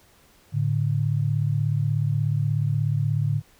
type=tone pair together; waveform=sine; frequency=109.3 / 145.9 Hz; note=A2 / D3; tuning=-11 / -11 cents; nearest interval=perfect fourth; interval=500 cents; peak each=-23 dBFS; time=0.52-3.42 s; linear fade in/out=50 ms; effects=pink hiss -57 dBFS RMS until 3.59 s